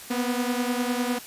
sawtooth beating tone pair, 242.5 / 252.4 Hz, B3 / B3, -31 / +38 cents, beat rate 9.9 Hz, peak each -22 / -25 dBFS, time 0.1-1.19 s, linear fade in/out 10 ms, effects white hiss -42 dBFS RMS until 1.26 s + resampled to 32000 Hz

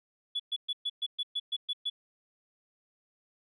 sine tone bursts, 3417 Hz, G#7, 49 cents sharp, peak -28 dBFS, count 10, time 0.35-1.9 s, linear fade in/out 10 ms, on 47 ms, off 120 ms, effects tanh soft clip ceiling -24 dBFS

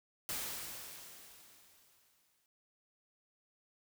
white noise with exponential decay, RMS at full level -38 dBFS, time 0.29-2.46 s, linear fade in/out 1 ms, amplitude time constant 470 ms, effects none

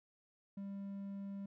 triangle tone, 198 Hz, G3, 18 cents sharp, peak -40 dBFS, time 0.57-1.46 s, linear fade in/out 5 ms, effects none

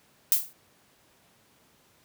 violet noise with exponential decay, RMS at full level -17 dBFS, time 0.32-0.53 s, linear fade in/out 0 ms, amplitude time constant 44 ms, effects pink hiss -62 dBFS RMS until 2.04 s + high-pass 100 Hz 12 dB/octave

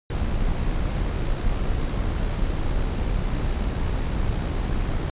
brown noise with amplitude modulation, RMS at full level -22 dBFS, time 0.1-5.1 s, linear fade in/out 2 ms, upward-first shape sine, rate 62.5 Hz, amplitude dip 35%, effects resampled to 8000 Hz

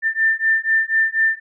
sine beating tone pair, 1786 / 1790.1 Hz, A6 / A6, +25 / +29 cents, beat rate 4.1 Hz, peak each -18 dBFS, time 0.02-1.4 s, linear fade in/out 50 ms, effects none

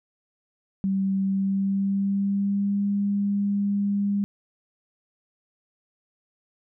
sine tone with pitch glide, 193.5 to 201.5 Hz, G3 to G3, -22 to +48 cents, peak -21 dBFS, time 0.84-4.24 s, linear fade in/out 0 ms, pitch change +70 cents, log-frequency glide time 1.22-2.87 s, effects none

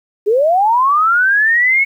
sine linear sweep, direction up, 393 to 2217 Hz, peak -9 dBFS, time 0.26-1.85 s, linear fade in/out 20 ms, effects 8-bit

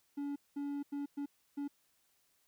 triangle tone bursts at uneven times, 284.8 Hz, C#4, 47 cents sharp, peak -34 dBFS, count 5, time 0.17-0.36 / 0.56-0.83 / 0.92-1.06 / 1.17-1.26 / 1.57-1.68 s, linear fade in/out 10 ms, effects white hiss -74 dBFS RMS until 2.47 s

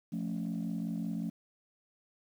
sine chord, F augmented, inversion none, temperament equal, 174.61 / 220 / 277.2 Hz, F3 / A3 / C#4, 0 / 0 / 0 cents, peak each -35 / -35 / -39 dBFS, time 0.12-1.3 s, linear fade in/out 10 ms, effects tanh soft clip ceiling -28 dBFS + 10-bit

